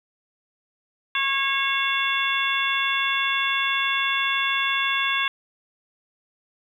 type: harmonic tone with a mistuned harmonic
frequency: 546 Hz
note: C#5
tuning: 26 cents flat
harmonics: 2 / 3 / 4 / 5 / 6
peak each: -27 / -27 / -27 / -27 / -27 dBFS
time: 1.15-5.28 s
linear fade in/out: 2 ms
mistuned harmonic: 6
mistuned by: +91 cents
effects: 9-bit